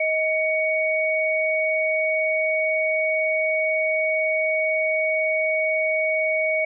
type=tone pair together; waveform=sine; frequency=630.3 / 2239 Hz; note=D#5 / C#7; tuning=+22 / +17 cents; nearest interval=octave + minor seventh; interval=2195 cents; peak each=-22 dBFS; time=0-6.65 s; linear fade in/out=5 ms; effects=none